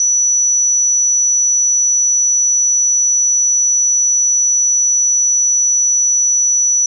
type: tone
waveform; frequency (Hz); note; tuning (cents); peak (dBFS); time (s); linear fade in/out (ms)
sine; 5920; F#8; 0; -10; 0-6.86; 2
effects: none